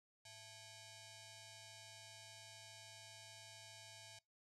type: ring-modulated tone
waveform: 5% pulse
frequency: 773 Hz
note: G5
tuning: 24 cents flat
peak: -40 dBFS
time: 0.25-4.19 s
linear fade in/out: 5 ms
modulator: 1440 Hz
effects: noise-tail reverb RT60 0.2 s tail -23 dB re dry + low-pass 8000 Hz 12 dB/octave